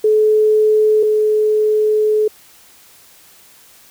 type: tone pair in turn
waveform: sine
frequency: 429.7 / 428 Hz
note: A4 / A4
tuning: -41 / -48 cents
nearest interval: unison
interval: 7 cents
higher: first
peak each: -9 / -11 dBFS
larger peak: first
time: 0.04-1.03 / 1.03-2.28 s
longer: second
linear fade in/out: 5 ms
effects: white hiss -46 dBFS RMS until 3.9 s